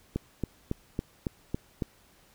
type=click train; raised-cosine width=3 ms; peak=-16 dBFS; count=7; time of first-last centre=0.16-1.822 s; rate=3.61 Hz; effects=pink hiss -61 dBFS RMS until 2.34 s